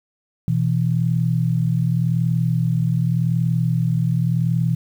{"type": "tone pair together", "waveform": "sine", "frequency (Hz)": [123.47, 164.34], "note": ["B2", "E3"], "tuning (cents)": [0, -5], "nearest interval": "perfect fourth", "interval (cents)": 495, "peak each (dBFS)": -19, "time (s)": [0.48, 4.75], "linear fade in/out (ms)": 0, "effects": ["8-bit"]}